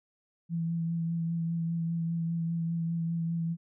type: tone with vibrato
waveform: sine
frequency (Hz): 166.6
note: E3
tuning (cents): +19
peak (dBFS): -28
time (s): 0.49-3.57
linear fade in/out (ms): 50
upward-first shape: triangle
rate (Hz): 5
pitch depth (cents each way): 22
effects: none